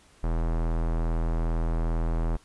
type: tone with low-pass filter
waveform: square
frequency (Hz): 41.2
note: E1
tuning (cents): 0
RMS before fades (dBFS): -26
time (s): 0.23-2.37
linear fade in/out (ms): 10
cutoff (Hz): 1100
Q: 1
effects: pink hiss -58 dBFS RMS until 2.44 s + resampled to 24000 Hz